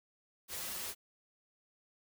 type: noise with comb filter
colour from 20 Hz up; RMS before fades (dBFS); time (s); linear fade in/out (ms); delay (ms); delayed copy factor
white; -41; 0.48-0.95; 50; 6.7; -0.6
effects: none